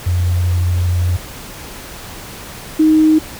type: tone pair in turn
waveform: sine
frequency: 88.7 / 312.4 Hz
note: F2 / D#4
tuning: +27 / +7 cents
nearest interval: octave + minor seventh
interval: 2180 cents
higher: second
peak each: -12 / -7 dBFS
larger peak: second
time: 0.06-1.17 / 2.79-3.19 s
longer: first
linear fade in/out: 10 ms
effects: pink hiss -32 dBFS RMS until 3.39 s